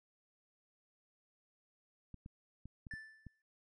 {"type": "clicks", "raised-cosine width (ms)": 5, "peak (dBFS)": -37, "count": 6, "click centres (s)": [2.143, 2.261, 2.656, 2.868, 2.938, 3.267]}
{"type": "tone with exponential decay", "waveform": "triangle", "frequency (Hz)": 1760, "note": "A6", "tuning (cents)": 0, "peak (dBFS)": -40, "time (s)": [2.91, 3.42], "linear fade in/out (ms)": 2, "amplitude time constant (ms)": 110}
{"effects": ["resampled to 24000 Hz"]}